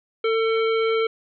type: harmonic tone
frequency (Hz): 448.5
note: A4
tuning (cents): +33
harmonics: 1 / 3 / 5 / 7 / 9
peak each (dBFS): -19 / -28 / -30 / -34 / -41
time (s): 0.24-1.07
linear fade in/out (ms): 5
effects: none